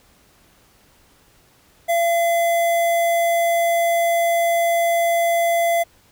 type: tone with notch filter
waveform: square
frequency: 680 Hz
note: F5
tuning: 46 cents flat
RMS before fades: -18 dBFS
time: 1.88-5.84 s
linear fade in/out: 20 ms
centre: 4500 Hz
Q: 1.2
effects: pink hiss -55 dBFS RMS until 6.11 s

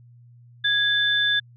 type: tone pair together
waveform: sine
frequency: 1661.2 / 3531 Hz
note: G#6 / A7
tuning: 0 / +5 cents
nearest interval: octave + minor second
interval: 1305 cents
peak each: -21 dBFS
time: 0.64-1.4 s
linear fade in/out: 10 ms
effects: added 120 Hz sine -47 dBFS peak until 1.56 s

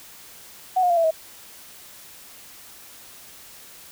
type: tone with pitch steps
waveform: sine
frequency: 743 / 715.6 / 689.3 / 663.9 / 639.4 Hz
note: F#5 / F5 / F5 / E5 / D#5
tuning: +7 / +42 / -23 / +12 / +47 cents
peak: -16 dBFS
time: 0.76-1.11 s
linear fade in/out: 10 ms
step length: 70 ms
effects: white hiss -45 dBFS RMS until 3.91 s

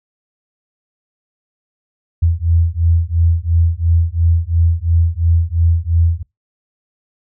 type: beating tone pair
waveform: sine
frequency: 82.41 / 85.31 Hz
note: E2 / F2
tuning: 0 / -40 cents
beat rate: 2.9 Hz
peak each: -14 dBFS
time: 2.22-6.23 s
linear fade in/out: 10 ms
effects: noise-tail reverb RT60 0.2 s tail -25 dB re dry

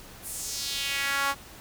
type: tone with high-pass filter sweep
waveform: sawtooth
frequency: 278.3 Hz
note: C#4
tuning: 7 cents sharp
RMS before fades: -30 dBFS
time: 0.22-1.35 s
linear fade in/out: 50 ms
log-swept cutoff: 11000 to 980 Hz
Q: 2
effects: pink hiss -47 dBFS RMS until 1.6 s

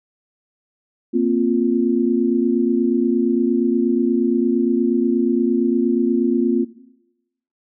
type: chord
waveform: sine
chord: Bb suspended second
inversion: none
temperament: equal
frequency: 233.1 / 261.6 / 349.2 Hz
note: Bb3 / C4 / F4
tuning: 0 / 0 / 0 cents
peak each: -19 dBFS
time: 1.13-6.65 s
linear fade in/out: 20 ms
effects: noise-tail reverb RT60 0.9 s tail -18 dB re dry

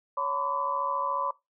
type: tone cluster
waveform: sine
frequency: 560 / 937 / 1011 / 1154 Hz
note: C#5 / A#5 / B5 / D6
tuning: +18 / +9 / +40 / -31 cents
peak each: -35 / -38 / -29 / -32 dBFS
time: 0.17-1.31 s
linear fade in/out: 5 ms
effects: noise-tail reverb RT60 0.2 s tail -20 dB re dry

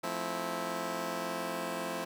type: chord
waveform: 10% pulse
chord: F major seventh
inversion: none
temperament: just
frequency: 174.61 / 218.3 / 261.9 / 327.4 Hz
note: F3 / A3 / C4 / E4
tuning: 0 / -13 / +2 / -12 cents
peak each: -32 / -33 / -33 / -32 dBFS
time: 0.03-2.05 s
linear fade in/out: 10 ms
effects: none

